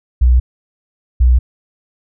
sine tone pair in turn, 61.74 / 61.74 Hz, B1 / B1, 0 / 0 cents, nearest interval unison, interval 0 cents, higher neither, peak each -6 dBFS, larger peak neither, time 0.21-0.4 / 1.2-1.39 s, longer neither, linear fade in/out 10 ms, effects none

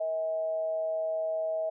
sine tone with amplitude modulation, 640 Hz, D#5, 49 cents sharp, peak -26 dBFS, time 0-1.7 s, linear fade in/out 10 ms, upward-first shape sine, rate 175 Hz, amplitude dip 40%, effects none

